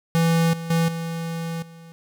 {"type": "tone with level steps", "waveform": "square", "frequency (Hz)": 165.7, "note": "E3", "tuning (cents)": 9, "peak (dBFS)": [-17, -30, -18, -27, -42], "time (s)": [0.15, 1.92], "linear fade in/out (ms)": 0, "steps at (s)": [0.53, 0.7, 0.88, 1.62], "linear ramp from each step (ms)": 5, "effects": []}